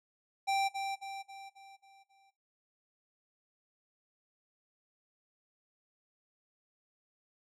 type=tone with echo; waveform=square; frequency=784 Hz; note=G5; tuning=in tune; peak=-29 dBFS; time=0.47-0.69 s; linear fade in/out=20 ms; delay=270 ms; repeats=6; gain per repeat=-6 dB; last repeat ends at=2.31 s; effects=noise-tail reverb RT60 0.4 s tail -17 dB re dry + low-pass 8000 Hz 12 dB/octave